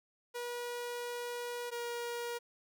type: tone pair in turn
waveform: sawtooth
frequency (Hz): 482.7 / 475.5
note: B4 / A#4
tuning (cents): -40 / +34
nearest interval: unison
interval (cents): 26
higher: first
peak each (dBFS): -34 / -33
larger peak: second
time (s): 0.34-1.71 / 1.71-2.39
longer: first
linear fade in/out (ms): 20
effects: 12-bit